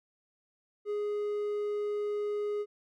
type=tone; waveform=triangle; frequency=415.3 Hz; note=G#4; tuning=in tune; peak=-28 dBFS; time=0.85-2.66 s; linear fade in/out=50 ms; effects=none